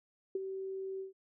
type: tone with ADSR envelope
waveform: sine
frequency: 383.7 Hz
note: G4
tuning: 37 cents flat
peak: -29 dBFS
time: 0.35-1.13 s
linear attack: 4 ms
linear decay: 23 ms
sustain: -8 dB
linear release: 130 ms
effects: none